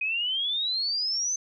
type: exponential sweep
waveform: sine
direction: up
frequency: 2489 to 6240 Hz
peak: -25 dBFS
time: 0.01-1.36 s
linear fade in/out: 5 ms
effects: none